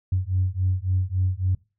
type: beating tone pair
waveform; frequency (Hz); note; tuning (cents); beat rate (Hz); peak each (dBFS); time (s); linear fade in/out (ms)
sine; 91.1 / 94.7; F#2 / F#2; -26 / +41; 3.6; -23; 0.12-1.55; 5
effects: noise-tail reverb RT60 0.3 s tail -23 dB re dry + tanh soft clip ceiling -13 dBFS